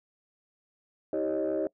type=tone cluster; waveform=sine; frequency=317.9 / 390.1 / 548 / 615 Hz; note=D#4 / G4 / C#5 / D#5; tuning=+37 / -8 / -20 / -20 cents; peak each=-31 dBFS; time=1.13-1.67 s; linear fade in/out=2 ms; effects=noise-tail reverb RT60 0.1 s tail -23 dB re dry + tanh soft clip ceiling -21 dBFS